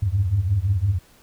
sine tone cluster, 82.4 / 98.3 / 104.1 Hz, E2 / G2 / G#2, 0 / +5 / +5 cents, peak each -25 / -19 / -25 dBFS, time 0.02-0.99 s, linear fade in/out 10 ms, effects tanh soft clip ceiling -9 dBFS + pink hiss -54 dBFS RMS until 1.22 s

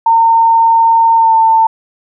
sine tone with pitch glide, 912 to 896.9 Hz, A#5 to A5, -38 to +33 cents, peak -5 dBFS, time 0.06-1.67 s, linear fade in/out 5 ms, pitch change -29 cents, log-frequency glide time 1.16-1.33 s, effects none

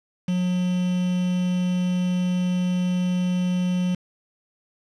triangle tone with quantisation, 180.6 Hz, F#3, 42 cents flat, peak -18 dBFS, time 0.28-3.95 s, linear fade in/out 5 ms, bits 6, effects low-pass 6000 Hz 12 dB/octave

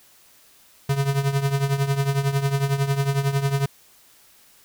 square tone with tremolo, 138.59 Hz, C#3, in tune, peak -17 dBFS, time 0.89-3.66 s, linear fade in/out 5 ms, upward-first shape triangle, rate 11 Hz, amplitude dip 80%, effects white hiss -54 dBFS RMS until 4.64 s

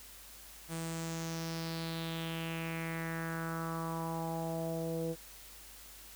sawtooth tone with low-pass filter sweep, 164.2 Hz, E3, 6 cents flat, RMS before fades -38 dBFS, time 0.68-5.16 s, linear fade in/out 50 ms, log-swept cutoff 9400 to 470 Hz, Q 3.9, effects added 50 Hz sine -59 dBFS peak until 6.15 s + white hiss -53 dBFS RMS until 6.15 s

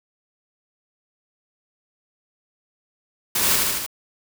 white noise with echo, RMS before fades -21 dBFS, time 3.35-3.56 s, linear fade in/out 5 ms, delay 76 ms, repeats 4, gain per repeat -2 dB, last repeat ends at 3.864 s, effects none

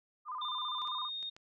sine tone with vibrato, 1108.7 Hz, C#6, in tune, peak -37 dBFS, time 0.25-1.1 s, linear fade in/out 50 ms, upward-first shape square, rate 15 Hz, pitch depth 150 cents each way
sine tone with pitch glide, 3594 to 3695 Hz, A7 to A#7, +36 to -16 cents, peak -37 dBFS, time 0.41-1.3 s, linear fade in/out 10 ms, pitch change +48 cents, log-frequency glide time 0.8-1.01 s
clicks, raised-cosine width 0.2 ms, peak -36 dBFS, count 4, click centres 0.819 / 0.874 / 1.228 / 1.365 s
effects none

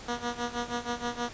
10% pulse tone with tremolo, 240 Hz, B3, 49 cents flat, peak -20 dBFS, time 0.08-1.29 s, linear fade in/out 5 ms, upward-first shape sine, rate 6.3 Hz, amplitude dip 85%, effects pink hiss -45 dBFS RMS until 1.33 s + resampled to 16000 Hz

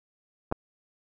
clicks, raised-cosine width 1 ms, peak -24 / -11 dBFS, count 2, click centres 0.515 / 0.524 s, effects none

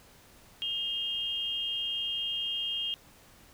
sine tone pair together, 2836 / 3212 Hz, F7 / G7, +26 / +41 cents, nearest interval major second, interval 215 cents, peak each -34 / -32 dBFS, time 0.62-2.94 s, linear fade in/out 0 ms, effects pink hiss -57 dBFS RMS until 3.53 s

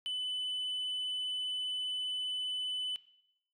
sine tone, 3005 Hz, F#7, 26 cents sharp, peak -31 dBFS, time 0.06-2.96 s, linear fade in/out 0 ms, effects noise-tail reverb RT60 0.7 s tail -18 dB re dry + tanh soft clip ceiling -32 dBFS

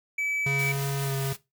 triangle tone, 2297 Hz, D7, 39 cents flat, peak -24 dBFS, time 0.18-0.72 s, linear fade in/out 5 ms
square tone with pitch glide, 138.59 to 136.13 Hz, C#3 to C#3, 0 to -31 cents, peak -27 dBFS, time 0.46-1.33 s, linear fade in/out 5 ms, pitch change -31 cents, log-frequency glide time 1.03-1.11 s
white noise with tremolo, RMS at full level -37 dBFS, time 0.58-1.37 s, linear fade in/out 20 ms, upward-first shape sine, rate 4.8 Hz, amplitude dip 25%
effects noise-tail reverb RT60 0.2 s tail -17 dB re dry

